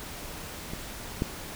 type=clicks; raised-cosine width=3 ms; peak=-22 / -13 dBFS; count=2; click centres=0.735 / 1.221 s; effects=pink hiss -40 dBFS RMS until 1.55 s